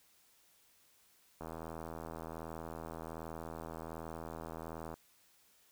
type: click train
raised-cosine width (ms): 1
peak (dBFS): -30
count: 288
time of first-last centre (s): 1.41-4.94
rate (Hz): 81.3
effects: white hiss -68 dBFS RMS until 5.71 s